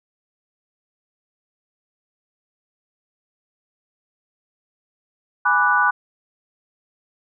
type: chord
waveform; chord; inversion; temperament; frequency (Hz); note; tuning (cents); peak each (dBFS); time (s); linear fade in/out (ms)
sine; G# half-diminished seventh; none; equal; 830.6 / 987.8 / 1174.7 / 1480; G#5 / B5 / D6 / F#6; 0 / 0 / 0 / 0; -23 / -21 / -20 / -17; 5.45-5.91; 10
effects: none